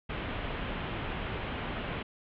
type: low-pass noise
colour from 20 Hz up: pink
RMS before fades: -36 dBFS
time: 0.09-2.03 s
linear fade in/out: 10 ms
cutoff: 3300 Hz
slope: 48 dB/octave
effects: none